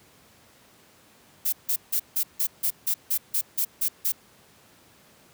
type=noise bursts; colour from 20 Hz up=violet; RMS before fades=-24 dBFS; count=12; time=1.45-4.122 s; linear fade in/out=10 ms; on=76 ms; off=160 ms; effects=pink hiss -56 dBFS RMS until 5.33 s + high-pass 100 Hz 12 dB/octave